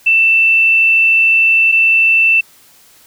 sine tone pair in turn, 2667 / 2667 Hz, E7 / E7, +20 / +20 cents, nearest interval unison, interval 0 cents, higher neither, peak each -7 dBFS, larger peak neither, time 0.06-1.72 / 1.72-2.41 s, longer first, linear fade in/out 10 ms, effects white hiss -46 dBFS RMS until 3.06 s

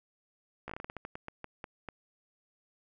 slowing click train, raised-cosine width 0.5 ms, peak -25 dBFS, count 15, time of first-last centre 0.68-1.887 s, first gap 15 ms, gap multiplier 1.24, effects none

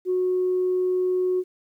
sine tone, 366.6 Hz, F#4, 16 cents flat, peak -19 dBFS, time 0.05-1.44 s, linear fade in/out 50 ms, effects tanh soft clip ceiling -15 dBFS + 10-bit

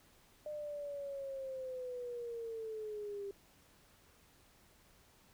sine linear sweep, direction down, 605 to 395.3 Hz, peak -40 dBFS, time 0.46-3.31 s, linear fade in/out 2 ms, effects pink hiss -66 dBFS RMS until 5.33 s

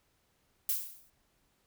violet noise with exponential decay, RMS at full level -28 dBFS, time 0.69-1.1 s, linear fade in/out 2 ms, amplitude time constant 89 ms, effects pink hiss -73 dBFS RMS until 1.66 s

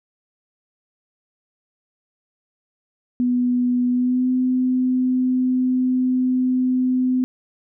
sine tone with pitch glide, 246.9 to 254.6 Hz, B3 to C4, 0 to -47 cents, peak -16 dBFS, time 3.2-7.24 s, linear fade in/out 0 ms, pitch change +53 cents, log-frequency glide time 3.9-4.29 s, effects none

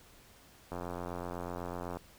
click train, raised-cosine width 1 ms, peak -25 dBFS, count 111, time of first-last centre 0.72-1.97 s, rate 88 Hz, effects pink hiss -59 dBFS RMS until 2.18 s

